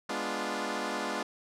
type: chord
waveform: 10% pulse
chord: G# diminished seventh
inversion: none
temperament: equal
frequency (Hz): 207.7 / 246.9 / 293.7 / 349.2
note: G#3 / B3 / D4 / F4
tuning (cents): 0 / 0 / 0 / 0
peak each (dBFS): -29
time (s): 0.09-1.23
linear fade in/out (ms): 5
effects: low-pass 8000 Hz 12 dB/octave